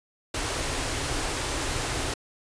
pink band-stop noise, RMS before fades -29 dBFS, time 0.34-2.14 s, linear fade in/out 5 ms, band 150 to 240 Hz, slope 96 dB/octave, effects resampled to 22050 Hz

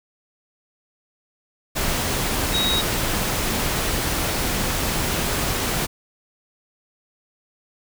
sine tone in noise, 3794 Hz, A#7, 30 cents sharp, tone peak -20 dBFS, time 2.53-2.82 s, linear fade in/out 20 ms, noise pink, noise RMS -23 dBFS, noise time 1.75-5.87 s, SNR 0 dB, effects none

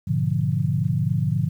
sine chord, G# diminished seventh, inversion none, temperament equal with one note detuned, 103.83 / 122.83 / 146.83 / 174.61 Hz, G#2 / B2 / D3 / F3, 0 / -9 / 0 / 0 cents, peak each -26 / -25 / -23 / -26 dBFS, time 0.07-1.49 s, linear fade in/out 10 ms, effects 9-bit

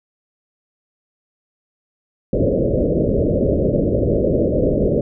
white low-pass noise, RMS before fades -17 dBFS, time 2.33-5.01 s, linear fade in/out 2 ms, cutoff 600 Hz, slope 96 dB/octave, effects none

